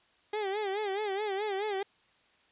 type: tone with vibrato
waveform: 30% pulse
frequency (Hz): 405.9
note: G#4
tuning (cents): -40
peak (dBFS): -28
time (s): 0.33-1.83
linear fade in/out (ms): 5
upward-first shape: sine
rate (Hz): 4.7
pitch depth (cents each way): 110
effects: white hiss -66 dBFS RMS until 2.51 s + resampled to 8000 Hz

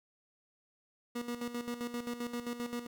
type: tone with tremolo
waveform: 30% pulse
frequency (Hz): 240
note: B3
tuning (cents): -49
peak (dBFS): -32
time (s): 1.15-2.87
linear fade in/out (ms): 10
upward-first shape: square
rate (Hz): 7.6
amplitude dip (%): 65
effects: none

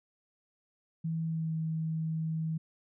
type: tone with pitch glide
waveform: sine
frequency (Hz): 162.6 to 160.08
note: E3 to D#3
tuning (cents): -23 to +50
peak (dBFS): -30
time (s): 1.04-2.58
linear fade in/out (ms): 10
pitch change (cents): -27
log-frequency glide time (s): 1.25-1.54
effects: none

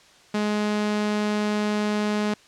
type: tone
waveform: sawtooth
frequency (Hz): 209.8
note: G#3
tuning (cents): +18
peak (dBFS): -18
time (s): 0.34-2.34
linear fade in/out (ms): 5
effects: white hiss -53 dBFS RMS until 2.47 s + low-pass 6000 Hz 12 dB/octave

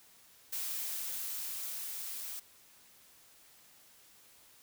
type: noise with level ramp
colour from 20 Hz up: blue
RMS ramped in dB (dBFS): -37 to -42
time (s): 0.52-2.4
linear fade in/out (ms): 10
effects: white hiss -61 dBFS RMS until 4.62 s

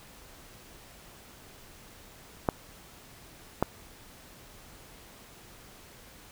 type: clicks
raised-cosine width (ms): 1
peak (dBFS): -9 / -9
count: 2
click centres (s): 2.488 / 3.626
effects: pink hiss -52 dBFS RMS until 6.31 s

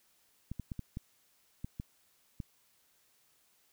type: clicks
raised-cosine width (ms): 5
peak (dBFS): -26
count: 8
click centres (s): 0.516 / 0.597 / 0.718 / 0.793 / 0.971 / 1.645 / 1.799 / 2.402
effects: white hiss -70 dBFS RMS until 3.72 s

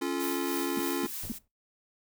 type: chord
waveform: square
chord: Db augmented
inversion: none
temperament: just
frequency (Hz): 277.2 / 346.5 / 433.1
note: Db4 / F4 / A4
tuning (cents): 0 / -14 / -27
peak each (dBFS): -33 / -33 / -39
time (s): 0.01-1.07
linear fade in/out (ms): 10
type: noise with tremolo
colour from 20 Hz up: blue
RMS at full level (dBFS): -37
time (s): 0.19-1.39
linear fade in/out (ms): 20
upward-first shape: sine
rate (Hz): 3.3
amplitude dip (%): 50
type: tone bursts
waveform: sine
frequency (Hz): 230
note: A#3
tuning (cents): -23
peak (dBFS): -30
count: 3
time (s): 0.77-1.319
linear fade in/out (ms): 2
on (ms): 23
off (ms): 240
type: noise with exponential decay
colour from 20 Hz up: brown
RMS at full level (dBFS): -38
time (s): 1.23-1.48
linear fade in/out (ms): 2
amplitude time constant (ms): 54
effects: noise-tail reverb RT60 0.2 s tail -20 dB re dry

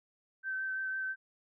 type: tone with vibrato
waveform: sine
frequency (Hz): 1544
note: G6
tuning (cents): -27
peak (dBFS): -33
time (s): 0.43-1.16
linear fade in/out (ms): 50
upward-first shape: triangle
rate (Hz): 6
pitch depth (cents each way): 17
effects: none

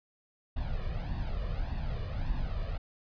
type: noise with flanger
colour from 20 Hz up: brown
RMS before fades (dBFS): -33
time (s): 0.56-2.78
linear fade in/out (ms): 10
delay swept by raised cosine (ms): 1.1 to 1.73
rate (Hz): 1.7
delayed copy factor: +0.75
effects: resampled to 11025 Hz

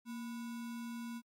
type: tone with sample-and-hold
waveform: sine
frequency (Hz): 233.1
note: A#3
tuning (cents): 0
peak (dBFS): -40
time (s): 0.05-1.22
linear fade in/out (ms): 50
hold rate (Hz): 1225
effects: MP3 64 kbps

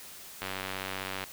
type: click train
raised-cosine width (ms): 0.3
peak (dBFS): -18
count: 79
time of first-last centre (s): 0.42-1.239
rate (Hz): 95.2
effects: white hiss -47 dBFS RMS until 1.32 s

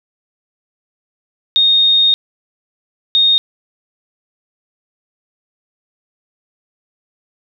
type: tone bursts at uneven times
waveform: sine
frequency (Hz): 3700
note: A#7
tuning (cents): -14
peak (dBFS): -8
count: 2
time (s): 1.56-2.14 / 3.15-3.38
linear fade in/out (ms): 0
effects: none

